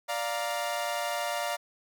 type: chord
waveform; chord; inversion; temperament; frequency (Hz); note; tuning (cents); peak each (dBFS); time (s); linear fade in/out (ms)
sawtooth; Bb major; first; equal with one note detuned; 587.3 / 698.5 / 935.6; D5 / F5 / Bb5; 0 / 0 / +6; -30 / -29 / -32; 0.08-1.57; 20
effects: none